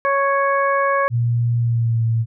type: harmonic tone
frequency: 554.4 Hz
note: C#5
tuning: in tune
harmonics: 1 / 2 / 3 / 4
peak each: -19 / -18 / -23 / -30 dBFS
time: 0.05-1.08 s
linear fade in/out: 0 ms
type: tone with pitch glide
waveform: sine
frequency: 118.4 to 114.04 Hz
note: A#2 to A#2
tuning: +27 to -38 cents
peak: -15 dBFS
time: 1.1-2.26 s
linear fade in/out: 50 ms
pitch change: -65 cents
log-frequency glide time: 1.58-2.03 s
effects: none